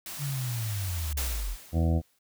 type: band-stop noise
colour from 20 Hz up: white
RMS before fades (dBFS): -39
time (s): 0.06-1.13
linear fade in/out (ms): 2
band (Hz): 390 to 550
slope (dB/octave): 96
type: linear sweep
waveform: sine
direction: down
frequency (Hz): 146.83 to 38.47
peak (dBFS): -29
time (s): 0.18-1.57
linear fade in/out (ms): 50
type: noise with exponential decay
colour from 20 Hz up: white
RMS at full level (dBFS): -31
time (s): 1.17-2.19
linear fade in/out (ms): 5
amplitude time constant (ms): 220
type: harmonic tone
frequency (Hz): 82.1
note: E2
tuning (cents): -6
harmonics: 1 / 2 / 3 / 4 / 6 / 7 / 8 / 9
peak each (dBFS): -23 / -29 / -33 / -35 / -39 / -40 / -41 / -42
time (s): 1.72-2.02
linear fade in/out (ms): 50
effects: none